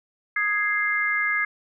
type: chord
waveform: sine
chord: Ab major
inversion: second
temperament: equal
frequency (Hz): 1244.5 / 1661.2 / 2093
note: Eb6 / Ab6 / C7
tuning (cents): 0 / 0 / 0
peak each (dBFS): -30 / -24 / -24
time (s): 0.36-1.45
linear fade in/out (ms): 5
effects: none